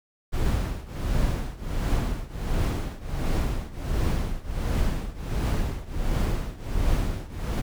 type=noise with tremolo; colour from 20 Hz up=brown; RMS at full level=-22 dBFS; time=0.32-7.62 s; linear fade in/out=20 ms; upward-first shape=triangle; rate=1.4 Hz; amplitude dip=90%; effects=none